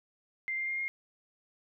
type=tone with pitch steps; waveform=sine; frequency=2093 / 2106 / 2120 / 2133 Hz; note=C7 / C7 / C7 / C7; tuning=0 / +11 / +22 / +33 cents; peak=-31 dBFS; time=0.48-0.88 s; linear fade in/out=0 ms; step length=100 ms; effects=none